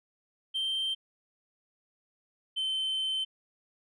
sine tone pair in turn, 3136 / 3082 Hz, G7 / G7, 0 / -30 cents, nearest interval unison, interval 30 cents, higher first, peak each -26 dBFS, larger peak neither, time 0.54-0.95 / 2.56-3.25 s, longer second, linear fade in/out 20 ms, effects tanh soft clip ceiling -27 dBFS

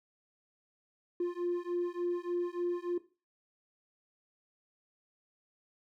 triangle beating tone pair, 349.2 / 352.6 Hz, F4 / F4, 0 / +17 cents, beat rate 3.4 Hz, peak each -31 dBFS, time 1.2-2.98 s, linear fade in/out 5 ms, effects noise-tail reverb RT60 0.3 s tail -17 dB re dry + tanh soft clip ceiling -26 dBFS

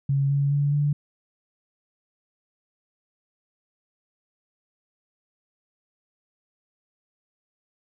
sine tone with pitch steps, 138.59 / 140.93 / 143.31 / 145.73 Hz, C#3 / C#3 / D3 / D3, 0 / +29 / -42 / -13 cents, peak -19 dBFS, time 0.09-0.93 s, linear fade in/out 5 ms, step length 210 ms, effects none

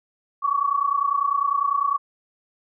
sine tone pair together, 1113 / 1143 Hz, C#6 / D6, +7 / -47 cents, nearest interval unison, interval 46 cents, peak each -22 dBFS, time 0.42-1.98 s, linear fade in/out 20 ms, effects none

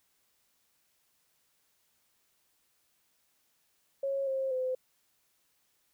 sine tone with pitch steps, 548 / 533 / 513 Hz, C#5 / C5 / C5, -20 / +32 / -34 cents, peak -29 dBFS, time 4.03-4.75 s, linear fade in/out 5 ms, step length 240 ms, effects white hiss -73 dBFS RMS until 5.93 s

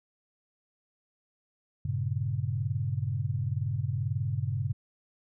sine chord, G diminished, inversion none, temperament equal, 98 / 116.54 / 138.59 Hz, G2 / Bb2 / Db3, 0 / 0 / 0 cents, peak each -32 dBFS, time 1.85-4.73 s, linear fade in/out 5 ms, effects none

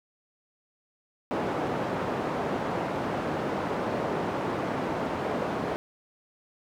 white band-pass noise, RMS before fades -30 dBFS, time 1.31-5.76 s, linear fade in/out 0 ms, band 130 to 740 Hz, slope 12 dB/octave, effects none

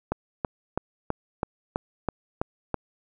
click train, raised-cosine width 1 ms, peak -11 dBFS, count 9, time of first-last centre 0.12-2.743 s, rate 3.05 Hz, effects none

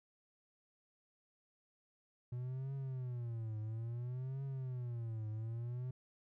triangle tone with vibrato, 121.4 Hz, B2, 29 cents flat, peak -37 dBFS, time 2.32-5.91 s, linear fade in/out 5 ms, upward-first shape triangle, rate 0.59 Hz, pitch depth 220 cents each way, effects none

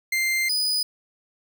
40% pulse tone pair in turn, 2093 / 4969 Hz, C7 / D#8, 0 / -3 cents, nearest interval octave + minor third, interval 1497 cents, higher second, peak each -20 dBFS, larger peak neither, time 0.12-0.49 / 0.49-0.83 s, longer first, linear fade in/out 5 ms, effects none

